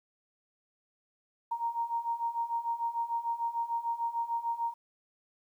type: beating tone pair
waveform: sine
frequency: 927 / 933.7 Hz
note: A#5 / A#5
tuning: -10 / +3 cents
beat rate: 6.7 Hz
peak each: -35 / -32 dBFS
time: 1.51-4.74 s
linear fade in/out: 10 ms
effects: 11-bit